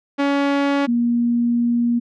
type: tone pair in turn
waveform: sawtooth / sine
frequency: 281.4 / 237.6 Hz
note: C#4 / A#3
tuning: +26 / +33 cents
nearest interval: minor third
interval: 293 cents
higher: first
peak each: -12 / -15 dBFS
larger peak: first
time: 0.18-0.87 / 0.87-2 s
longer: second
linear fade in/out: 20 ms
effects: low-pass 3000 Hz 12 dB/octave